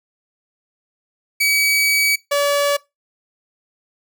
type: tone pair in turn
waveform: sawtooth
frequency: 2277 / 572.4 Hz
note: C#7 / D5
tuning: +46 / -45 cents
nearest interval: 2 octaves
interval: 2391 cents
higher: first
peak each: -11 dBFS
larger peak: neither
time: 1.4-2.16 / 2.31-2.77 s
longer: first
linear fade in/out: 10 ms
effects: noise-tail reverb RT60 0.2 s tail -21 dB re dry